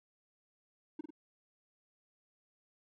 triangle tone with echo, 308.3 Hz, D#4, 16 cents flat, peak -35 dBFS, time 0.99-1.01 s, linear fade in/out 5 ms, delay 48 ms, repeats 2, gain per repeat -5 dB, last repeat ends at 1.106 s, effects none

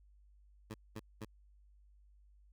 15% pulse tone bursts, 108.5 Hz, A2, 24 cents flat, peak -36 dBFS, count 3, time 0.7-1.252 s, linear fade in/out 10 ms, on 44 ms, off 210 ms, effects added 50 Hz sine -61 dBFS peak until 2.52 s

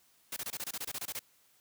white noise bursts, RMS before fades -38 dBFS, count 13, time 0.32-1.193 s, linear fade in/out 5 ms, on 45 ms, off 24 ms, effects white hiss -67 dBFS RMS until 1.6 s + high-pass 60 Hz 12 dB/octave

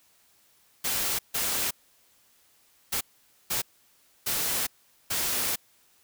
white noise bursts at uneven times, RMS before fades -28 dBFS, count 6, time 0.84-1.19 / 1.34-1.71 / 2.92-3.01 / 3.5-3.62 / 4.26-4.67 / 5.1-5.56 s, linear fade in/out 10 ms, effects white hiss -63 dBFS RMS until 6.03 s

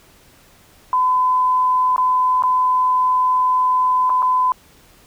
sine tone with dropouts, 1012 Hz, B5, 42 cents sharp, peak -13 dBFS, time 0.93-4.52 s, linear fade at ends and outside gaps 1 ms, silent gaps 1.962-1.98 / 2.424-2.436 / 4.096-4.101 / 4.222-4.227 s, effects pink hiss -50 dBFS RMS until 5.06 s

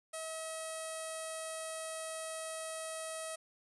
sawtooth tone with low-pass filter, 641 Hz, E5, 49 cents flat, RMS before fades -42 dBFS, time 0.13-3.36 s, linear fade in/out 10 ms, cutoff 9400 Hz, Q 6.6, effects none

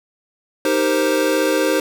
square chord, C minor seventh, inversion first, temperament equal, 311.1 / 392 / 466.2 / 523.3 Hz, Eb4 / G4 / Bb4 / C5, 0 / 0 / 0 / 0 cents, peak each -21 / -23 / -24 / -20 dBFS, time 0.65-1.8 s, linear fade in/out 2 ms, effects none

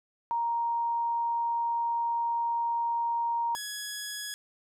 sine / 10% pulse tone pair in turn, 935 / 1678.1 Hz, A#5 / G#6, +5 / +18 cents, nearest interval minor seventh, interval 1013 cents, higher second, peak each -26 dBFS, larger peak neither, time 0.31-3.55 / 3.55-4.34 s, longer first, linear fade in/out 0 ms, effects none

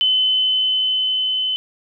sine tone with level ramp, 3037 Hz, F#7, 44 cents sharp, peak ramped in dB -13 to -18 dBFS, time 0.01-1.56 s, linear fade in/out 0 ms, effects none

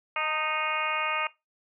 harmonic tone with a mistuned harmonic, 310.2 Hz, D#4, 5 cents flat, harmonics 2 / 3 / 4 / 5 / 6 / 7 / 8 / 9, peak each -37 / -34 / -31 / -40 / -41 / -33 / -33 / -36 dBFS, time 0.16-1.27 s, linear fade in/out 2 ms, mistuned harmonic 3, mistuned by -29 cents, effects noise-tail reverb RT60 0.2 s tail -18 dB re dry

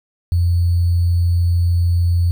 sine tone with sample-and-hold, 86.7 Hz, F2, 12 cents flat, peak -12 dBFS, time 0.32-2.31 s, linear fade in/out 0 ms, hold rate 4410 Hz, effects none

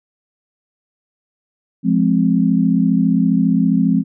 sine chord, F minor, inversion none, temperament just, 174.61 / 209.5 / 261.9 Hz, F3 / Ab3 / C4, 0 / +15 / +2 cents, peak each -16 dBFS, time 1.83-4.04 s, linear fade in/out 50 ms, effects none

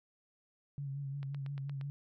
sine tone with vibrato, 139.2 Hz, C#3, 8 cents sharp, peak -37 dBFS, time 0.78-1.9 s, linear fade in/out 0 ms, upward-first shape sine, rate 5.7 Hz, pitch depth 40 cents each way
click train, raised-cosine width 0.3 ms, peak -35 dBFS, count 6, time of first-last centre 1.23-1.812 s, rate 8.59 Hz
effects none

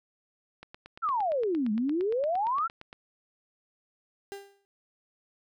click train, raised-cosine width 0.3 ms, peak -28 dBFS, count 21, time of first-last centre 0.63-2.929 s, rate 8.7 Hz
sine exponential two-way sweep, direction down then up, 1400 to 204.7 to 1400 Hz, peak -25 dBFS, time 1.02-2.68 s, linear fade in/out 20 ms, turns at 1.72 s
35% pulse tone with exponential decay, 398.3 Hz, G4, 28 cents sharp, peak -33 dBFS, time 4.32-4.65 s, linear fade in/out 0 ms, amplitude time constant 70 ms
effects none

